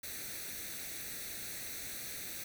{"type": "noise with comb filter", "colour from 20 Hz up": "white", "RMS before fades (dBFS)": -43, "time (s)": [0.03, 2.44], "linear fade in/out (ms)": 5, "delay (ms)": 0.49, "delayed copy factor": 0.7, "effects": []}